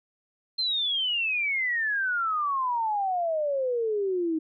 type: exponential sweep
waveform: sine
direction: down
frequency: 4186 to 311.1 Hz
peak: -24 dBFS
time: 0.58-4.39 s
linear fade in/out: 10 ms
effects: none